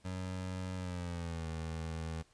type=tone with pitch glide; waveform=25% pulse; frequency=92.5 to 80.99 Hz; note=F#2 to E2; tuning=0 to -30 cents; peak=-34 dBFS; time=0.04-2.23 s; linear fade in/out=20 ms; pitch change=-230 cents; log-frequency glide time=0.76-1.47 s; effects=pink hiss -68 dBFS RMS until 2.33 s + resampled to 22050 Hz